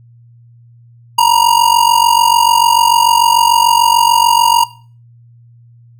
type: ring-modulated tone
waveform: square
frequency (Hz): 945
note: A#5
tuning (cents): +23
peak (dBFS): -5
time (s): 1.18-4.64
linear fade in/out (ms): 5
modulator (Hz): 23.4
effects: noise-tail reverb RT60 0.4 s tail -18 dB re dry + added 118 Hz sine -40 dBFS peak until 5.99 s